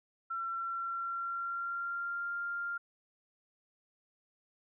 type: tone with pitch glide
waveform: sine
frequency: 1354 to 1396.1 Hz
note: E6 to F6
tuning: +46 to -1 cents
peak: -34 dBFS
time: 0.3-2.78 s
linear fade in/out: 10 ms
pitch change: +53 cents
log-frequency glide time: 0.47-2.33 s
effects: none